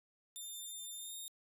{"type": "tone with pitch glide", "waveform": "5% pulse", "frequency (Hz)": [3598, 3684], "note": ["A7", "A#7"], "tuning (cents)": [38, -21], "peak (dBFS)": -37, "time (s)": [0.36, 1.28], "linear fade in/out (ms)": 0, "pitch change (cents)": 41, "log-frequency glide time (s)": [0.96, 1.15], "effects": ["resampled to 32000 Hz"]}